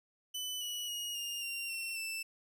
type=tone with pitch steps; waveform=sawtooth; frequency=3000 / 2940 / 2881 / 2823 / 2767 / 2712 / 2657 Hz; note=F#7 / F#7 / F#7 / F7 / F7 / E7 / E7; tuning=+23 / -12 / -47 / +18 / -17 / +49 / +13 cents; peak=-34 dBFS; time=0.34-2.23 s; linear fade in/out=10 ms; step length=270 ms; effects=none